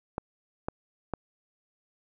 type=clicks; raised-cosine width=1 ms; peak=-16 dBFS; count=3; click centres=0.181 / 0.685 / 1.137 s; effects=none

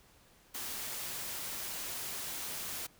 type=noise; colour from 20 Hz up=white; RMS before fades=-40 dBFS; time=0.54-2.87 s; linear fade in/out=10 ms; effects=pink hiss -63 dBFS RMS until 2.99 s

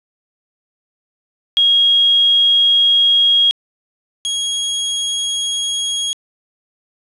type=tone pair in turn; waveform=sine / sawtooth; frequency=3280 / 3297 Hz; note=G#7 / G#7; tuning=-22 / -13 cents; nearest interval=unison; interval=9 cents; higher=second; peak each=-9 / -14 dBFS; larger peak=first; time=1.57-3.51 / 4.25-6.13 s; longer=first; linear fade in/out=0 ms; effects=resampled to 24000 Hz + 7-bit

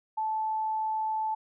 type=tone; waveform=sine; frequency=873 Hz; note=A5; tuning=14 cents flat; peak=-27 dBFS; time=0.17-1.35 s; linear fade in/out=10 ms; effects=none

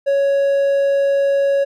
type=tone; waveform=triangle; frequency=556 Hz; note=C#5; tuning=5 cents sharp; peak=-11 dBFS; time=0.06-1.65 s; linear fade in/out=20 ms; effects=none

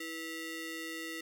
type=ring-modulated tone; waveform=sawtooth; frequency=814 Hz; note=G#5; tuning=35 cents flat; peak=-32 dBFS; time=0-1.21 s; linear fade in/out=5 ms; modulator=1140 Hz; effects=none

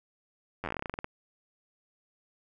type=slowing click train; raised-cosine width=0.5 ms; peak=-19 dBFS; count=16; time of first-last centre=0.64-1.044 s; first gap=10 ms; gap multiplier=1.13; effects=none

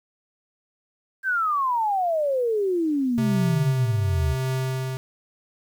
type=exponential sweep; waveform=sine; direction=down; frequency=1600 to 71.8 Hz; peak=-20 dBFS; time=1.23-4.36 s; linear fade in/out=50 ms
type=tone with tremolo; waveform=square; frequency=130.81 Hz; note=C3; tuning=in tune; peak=-23 dBFS; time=3.18-4.97 s; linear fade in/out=0 ms; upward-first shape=triangle; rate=0.93 Hz; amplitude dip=55%
effects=9-bit

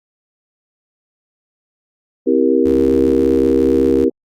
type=chord; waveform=sine; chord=C dominant seventh; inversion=none; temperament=just; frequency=261.6 / 327 / 392.4 / 470.9 Hz; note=C4 / E4 / G4 / Bb4; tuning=0 / -14 / +2 / +18 cents; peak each=-16 dBFS; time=2.26-4.1 s; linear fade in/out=20 ms
type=tone with vibrato; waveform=sawtooth; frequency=70.5 Hz; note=C#2; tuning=30 cents sharp; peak=-22 dBFS; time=2.65-4.05 s; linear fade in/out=10 ms; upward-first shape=triangle; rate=7.5 Hz; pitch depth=230 cents each way
effects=Opus 32 kbps

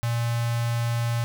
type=tone with notch filter; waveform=square; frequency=117.9 Hz; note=A#2; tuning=20 cents sharp; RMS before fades=-25 dBFS; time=0.03-1.24 s; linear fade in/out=0 ms; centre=360 Hz; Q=1.2; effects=none

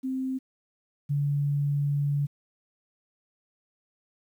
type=tone pair in turn; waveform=sine; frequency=261.6 / 143.38 Hz; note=C4 / D3; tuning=0 / -41 cents; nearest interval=minor seventh; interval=1041 cents; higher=first; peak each=-27 / -23 dBFS; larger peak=second; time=0.03-0.39 / 1.09-2.27 s; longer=second; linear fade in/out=20 ms; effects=10-bit

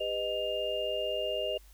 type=tone cluster; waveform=sine; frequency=402.5 / 503 / 619 / 2810 Hz; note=G4 / B4 / D#5 / F7; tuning=+46 / +32 / -9 / +10 cents; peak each=-38 / -36 / -33 / -36 dBFS; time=0-1.58 s; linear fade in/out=10 ms; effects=added 50 Hz sine -53 dBFS peak until 1.73 s + white hiss -62 dBFS RMS until 1.73 s

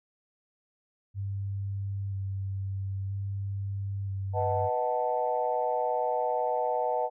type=tone with vibrato; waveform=sine; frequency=98 Hz; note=G2; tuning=in tune; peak=-30 dBFS; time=1.14-4.7 s; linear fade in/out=50 ms; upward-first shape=square; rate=0.51 Hz; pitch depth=15 cents each way
type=chord; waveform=sine; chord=B dominant seventh; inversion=none; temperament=equal; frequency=493.9 / 622.3 / 740 / 880 Hz; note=B4 / D#5 / F#5 / A5; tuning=0 / 0 / 0 / 0 cents; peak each=-31 dBFS; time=4.33-7.1 s; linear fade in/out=50 ms
effects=tanh soft clip ceiling -13 dBFS

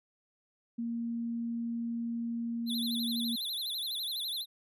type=tone; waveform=sine; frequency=233.1 Hz; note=A#3; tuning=in tune; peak=-32 dBFS; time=0.78-3.36 s; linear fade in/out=10 ms
type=tone with vibrato; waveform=square; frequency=3760 Hz; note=A#7; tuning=14 cents sharp; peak=-34 dBFS; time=2.66-4.46 s; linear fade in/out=50 ms; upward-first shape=sine; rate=12 Hz; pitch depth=180 cents each way
effects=none

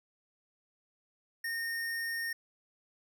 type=tone; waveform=square; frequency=1839 Hz; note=A#6; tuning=24 cents flat; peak=-34 dBFS; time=1.44-2.33 s; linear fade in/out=5 ms; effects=none

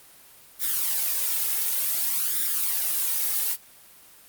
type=noise with flanger; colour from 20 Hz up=blue; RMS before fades=-25 dBFS; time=0.59-3.57 s; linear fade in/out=50 ms; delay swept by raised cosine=0.55 to 2.35 ms; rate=0.55 Hz; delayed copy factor=+0.65; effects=white hiss -51 dBFS RMS until 4.28 s + Opus 32 kbps

